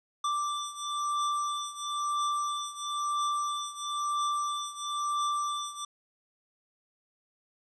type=beating tone pair; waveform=square; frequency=1174.7 / 1175.7 Hz; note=D6 / D6; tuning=0 / +2 cents; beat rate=1 Hz; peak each=-32 / -35 dBFS; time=0.24-5.85 s; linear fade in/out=5 ms; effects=resampled to 22050 Hz + 11-bit